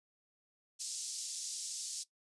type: band-pass noise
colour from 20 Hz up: pink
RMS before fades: -42 dBFS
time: 0.79-2.04 s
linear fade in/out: 20 ms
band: 5000 to 9000 Hz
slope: 24 dB/octave
effects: noise-tail reverb RT60 0.1 s tail -17 dB re dry + resampled to 24000 Hz